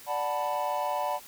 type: chord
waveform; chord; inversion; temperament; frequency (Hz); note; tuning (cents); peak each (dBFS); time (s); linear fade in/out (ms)
triangle; B minor seventh; first; equal; 587.3 / 740 / 880 / 987.8; D5 / F#5 / A5 / B5; 0 / 0 / 0 / 0; -31; 0.06-1.2; 50
effects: white hiss -49 dBFS RMS until 1.27 s